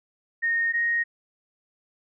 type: tone pair in turn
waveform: sine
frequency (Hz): 1848 / 1868.4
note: A#6 / A#6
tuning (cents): -16 / +3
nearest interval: unison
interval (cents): 19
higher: second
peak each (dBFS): -21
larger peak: neither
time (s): 0.42-0.73 / 0.73-1.04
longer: neither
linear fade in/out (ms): 20
effects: none